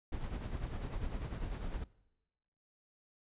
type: noise with tremolo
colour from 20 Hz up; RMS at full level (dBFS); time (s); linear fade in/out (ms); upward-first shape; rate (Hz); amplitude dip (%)
brown; -37; 0.12-1.84; 5; sine; 10; 55
effects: noise-tail reverb RT60 1.0 s tail -22 dB re dry + resampled to 8000 Hz